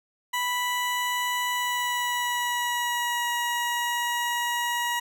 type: tone with pitch glide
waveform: 20% pulse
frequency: 986 to 957.4 Hz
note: B5 to A#5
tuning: -3 to +46 cents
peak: -20 dBFS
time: 0.33-5 s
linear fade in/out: 10 ms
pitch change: -51 cents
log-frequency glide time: 1.51-3.3 s
effects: none